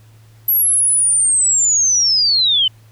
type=linear sweep; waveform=sine; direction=down; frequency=11840 to 2984 Hz; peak=-11 dBFS; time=0.48-2.68 s; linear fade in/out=5 ms; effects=added 110 Hz sine -43 dBFS peak until 2.91 s + pink hiss -54 dBFS RMS until 2.91 s